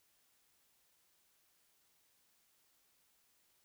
silence, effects white hiss -74 dBFS RMS until 3.64 s

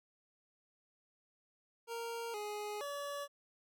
25% pulse tone with pitch steps, 464.3 / 417.7 / 571 Hz, A#4 / G#4 / D5, -7 / +10 / -49 cents, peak -36 dBFS, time 1.87-3.28 s, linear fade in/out 50 ms, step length 470 ms, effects none

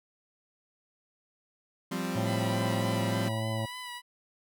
sawtooth chord, F suspended second, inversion none, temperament equal, 174.61 / 196 / 261.6 Hz, F3 / G3 / C4, 0 / 0 / 0 cents, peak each -31 dBFS, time 1.91-3.29 s, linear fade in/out 10 ms
harmonic tone, 110.8 Hz, A2, 13 cents sharp, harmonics 1 / 2 / 3 / 5 / 6 / 7 / 8 / 9, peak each -31 / -38 / -43 / -37 / -43 / -44 / -48 / -48 dBFS, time 2.15-3.66 s, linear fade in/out 10 ms
15% pulse tone with vibrato, 987.8 Hz, B5, in tune, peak -32 dBFS, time 2.24-4.02 s, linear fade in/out 50 ms, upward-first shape sine, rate 3.4 Hz, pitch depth 30 cents each way
effects none

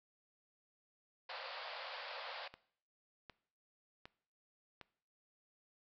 pink band-pass noise, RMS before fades -47 dBFS, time 1.29-2.48 s, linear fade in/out 5 ms, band 500 to 4900 Hz, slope 96 dB/octave
click train, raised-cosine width 0.3 ms, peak -34 dBFS, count 4, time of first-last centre 2.54-4.813 s, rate 1.32 Hz
effects noise-tail reverb RT60 0.6 s tail -20 dB re dry

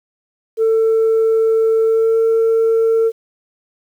sine tone with pitch glide, 446.8 to 451.5 Hz, A4 to A4, +27 to +45 cents, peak -9 dBFS, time 0.57-3.12 s, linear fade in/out 50 ms, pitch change +18 cents, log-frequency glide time 1.84-2.18 s, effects tanh soft clip ceiling -9 dBFS + 8-bit

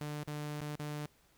sawtooth tone with dropouts, 148.8 Hz, D3, 23 cents sharp, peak -34 dBFS, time 0.01-1.06 s, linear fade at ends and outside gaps 0 ms, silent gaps 0.234-0.276 / 0.605-0.616 / 0.756-0.795 s, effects pink hiss -68 dBFS RMS until 1.37 s

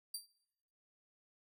20% pulse tone with exponential decay, 4699 Hz, D8, in tune, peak -31 dBFS, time 0.14-0.28 s, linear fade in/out 5 ms, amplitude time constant 30 ms, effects noise-tail reverb RT60 0.8 s tail -21 dB re dry

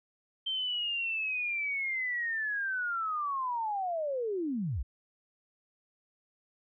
sine linear sweep, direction down, 3136 to 46.38 Hz, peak -30 dBFS, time 0.46-4.83 s, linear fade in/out 10 ms, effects none

